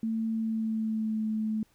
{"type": "tone with pitch glide", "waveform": "sine", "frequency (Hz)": [223.6, 217.4], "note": ["A3", "A3"], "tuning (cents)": [28, -21], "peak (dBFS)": -27, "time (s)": [0.03, 1.63], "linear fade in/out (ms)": 2, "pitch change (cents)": -49, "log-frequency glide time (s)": [0.32, 1.26], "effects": ["pink hiss -67 dBFS RMS until 1.74 s"]}